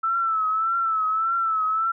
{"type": "tone with vibrato", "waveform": "sine", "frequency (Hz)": 1318.5, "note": "E6", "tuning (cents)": 0, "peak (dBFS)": -20, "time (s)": [0.03, 1.92], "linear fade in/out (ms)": 10, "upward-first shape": "triangle", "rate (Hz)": 1.7, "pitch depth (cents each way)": 70, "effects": []}